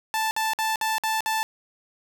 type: tone bursts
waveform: sawtooth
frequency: 880 Hz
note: A5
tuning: in tune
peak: -19 dBFS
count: 6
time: 0.14-1.43 s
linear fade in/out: 0 ms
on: 170 ms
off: 54 ms
effects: none